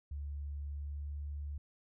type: tone with pitch glide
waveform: sine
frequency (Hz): 71.9 to 72.61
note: D2 to D2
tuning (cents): -36 to -19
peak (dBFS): -38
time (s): 0.11-1.58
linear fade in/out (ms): 5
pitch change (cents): +17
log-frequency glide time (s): 0.68-1.15
effects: none